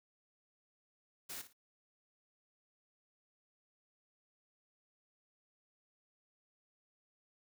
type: noise with echo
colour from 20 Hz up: white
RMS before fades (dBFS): -45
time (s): 1.29-1.42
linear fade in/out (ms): 10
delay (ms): 56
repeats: 2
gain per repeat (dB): -12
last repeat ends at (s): 1.532
effects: none